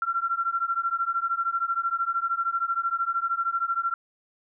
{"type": "beating tone pair", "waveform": "sine", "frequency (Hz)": [1358, 1371], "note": ["F6", "F6"], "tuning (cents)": [-49, -32], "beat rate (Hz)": 13, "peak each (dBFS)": -27, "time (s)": [0.02, 3.94], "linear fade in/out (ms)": 2, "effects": []}